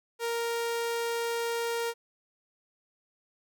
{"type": "tone", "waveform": "sawtooth", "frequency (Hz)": 466.2, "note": "A#4", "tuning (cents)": 0, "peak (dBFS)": -25, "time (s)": [0.19, 1.94], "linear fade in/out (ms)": 50, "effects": []}